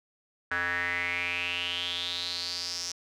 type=tone with band-pass filter sweep; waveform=square; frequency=87.7 Hz; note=F2; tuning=8 cents sharp; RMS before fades=-32 dBFS; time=0.51-2.92 s; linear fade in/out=5 ms; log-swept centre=1600 to 5700 Hz; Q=6.7; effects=none